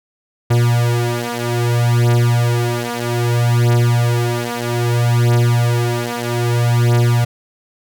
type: beating tone pair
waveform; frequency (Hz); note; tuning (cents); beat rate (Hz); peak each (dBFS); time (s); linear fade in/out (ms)
45% pulse; 119 / 119.62; A#2 / A#2; +36 / +45; 0.62; -16; 0.5-7.25; 10
effects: none